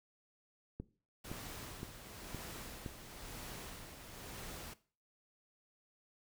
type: click train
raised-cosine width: 3 ms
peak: -29 dBFS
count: 5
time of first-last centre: 0.8-2.862 s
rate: 1.94 Hz
type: noise with tremolo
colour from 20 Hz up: pink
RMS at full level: -47 dBFS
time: 1.24-4.74 s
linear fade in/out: 10 ms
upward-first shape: sine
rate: 1 Hz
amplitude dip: 50%
effects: noise-tail reverb RT60 0.4 s tail -18 dB re dry